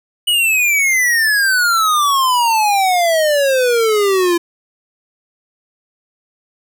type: exponential sweep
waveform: square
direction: down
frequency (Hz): 2960 to 338.4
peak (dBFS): -12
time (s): 0.27-4.38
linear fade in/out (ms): 10
effects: none